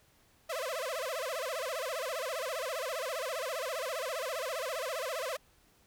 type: tone with vibrato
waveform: sawtooth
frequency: 579 Hz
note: D5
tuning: 25 cents flat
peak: -30 dBFS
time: 0.49-5.37 s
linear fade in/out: 10 ms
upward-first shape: sine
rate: 15 Hz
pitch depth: 260 cents each way
effects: pink hiss -66 dBFS RMS until 5.86 s